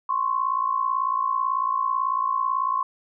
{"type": "tone pair together", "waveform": "sine", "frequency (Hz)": [1041.9, 1100], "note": ["C6", "C#6"], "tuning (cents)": [-8, -14], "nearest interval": "minor second", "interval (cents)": 94, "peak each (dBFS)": -24, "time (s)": [0.09, 2.83], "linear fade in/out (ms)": 5, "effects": []}